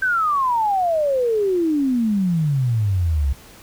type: exponential sweep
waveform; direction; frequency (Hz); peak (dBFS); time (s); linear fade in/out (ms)
sine; down; 1568 to 65.6; -16; 0.02-3.33; 5
effects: pink hiss -45 dBFS RMS until 3.62 s